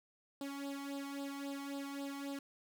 sawtooth tone with flanger, 279.1 Hz, C#4, 12 cents sharp, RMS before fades -43 dBFS, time 0.41-2.39 s, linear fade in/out 2 ms, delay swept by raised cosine 0.23 to 0.96 ms, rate 3.7 Hz, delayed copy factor +0.8, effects none

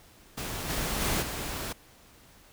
pink noise with level steps, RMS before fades -35 / -31 / -28 / -35 dBFS, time 0.37-1.73 s, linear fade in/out 10 ms, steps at 0.68 / 1 / 1.21 s, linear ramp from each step 20 ms, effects pink hiss -56 dBFS RMS until 2.52 s

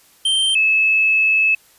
square / sine tone pair in turn, 3136 / 2601 Hz, G7 / E7, 0 / -24 cents, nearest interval minor third, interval 324 cents, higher first, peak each -15 / -12 dBFS, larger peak second, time 0.25-0.55 / 0.55-1.55 s, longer second, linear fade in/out 5 ms, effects white hiss -52 dBFS RMS until 1.78 s + resampled to 32000 Hz

